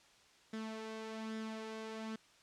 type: tone with flanger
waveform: sawtooth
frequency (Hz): 220.4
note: A3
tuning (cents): +3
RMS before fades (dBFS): -44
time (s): 0.53-2.16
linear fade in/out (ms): 5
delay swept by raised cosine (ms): 0.56 to 2.66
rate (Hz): 1.2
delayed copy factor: +0.5
effects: white hiss -65 dBFS RMS until 2.42 s + low-pass 6000 Hz 12 dB/octave